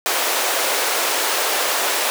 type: high-pass noise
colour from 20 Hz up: pink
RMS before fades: -20 dBFS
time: 0.06-2.1 s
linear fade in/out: 0 ms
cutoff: 440 Hz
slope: 24 dB/octave
effects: none